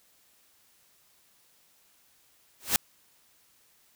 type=noise with exponential growth; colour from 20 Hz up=white; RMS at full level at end=-19 dBFS; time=2.6-2.76 s; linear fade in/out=1 ms; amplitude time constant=34 ms; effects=white hiss -64 dBFS RMS until 3.95 s